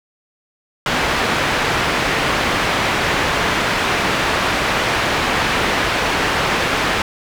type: low-pass noise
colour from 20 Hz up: white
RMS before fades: -18 dBFS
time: 0.86-7.02 s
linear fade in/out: 2 ms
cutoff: 2200 Hz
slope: 12 dB/octave
effects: none